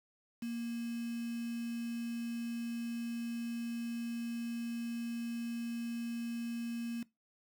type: tone with quantisation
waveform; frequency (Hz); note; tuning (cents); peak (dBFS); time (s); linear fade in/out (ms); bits
sine; 234; A#3; +7; -36; 0.42-7.03; 5; 8
effects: noise-tail reverb RT60 0.2 s tail -20 dB re dry